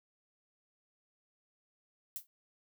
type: noise with exponential decay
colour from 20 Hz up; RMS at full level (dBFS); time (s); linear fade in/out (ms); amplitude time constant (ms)
violet; -36; 2.16-2.27; 0; 22
effects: none